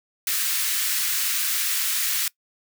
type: high-pass noise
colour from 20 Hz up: white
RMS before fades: -24 dBFS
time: 0.27-2.28 s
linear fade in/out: 2 ms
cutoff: 1400 Hz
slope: 24 dB/octave
effects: noise-tail reverb RT60 0.1 s tail -22 dB re dry